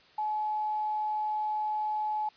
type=tone with quantisation; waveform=sine; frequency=853 Hz; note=G#5; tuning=46 cents sharp; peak=-28 dBFS; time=0.18-2.29 s; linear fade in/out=5 ms; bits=9; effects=white hiss -59 dBFS RMS until 2.36 s + resampled to 11025 Hz